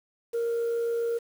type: tone with amplitude modulation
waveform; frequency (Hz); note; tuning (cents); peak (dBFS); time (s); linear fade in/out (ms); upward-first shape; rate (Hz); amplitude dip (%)
sine; 466.2; A#4; 0; -22; 0.33-1.19; 20; sine; 67.1; 25
effects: tanh soft clip ceiling -23 dBFS + 8-bit